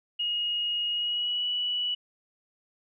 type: tone with pitch glide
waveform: sine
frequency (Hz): 2876 to 2947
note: F#7 to F#7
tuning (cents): -50 to -8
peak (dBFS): -26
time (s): 0.19-1.95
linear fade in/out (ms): 10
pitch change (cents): +42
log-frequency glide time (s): 0.91-1.46
effects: none